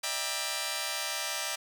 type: chord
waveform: 5% pulse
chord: E half-diminished seventh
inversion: third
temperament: just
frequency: 593.3 / 659.3 / 791.1 / 949.3 Hz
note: D5 / E5 / G5 / Bb5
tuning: +18 / 0 / +16 / +31 cents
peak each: -26 dBFS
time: 0.03-1.56 s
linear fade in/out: 10 ms
effects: none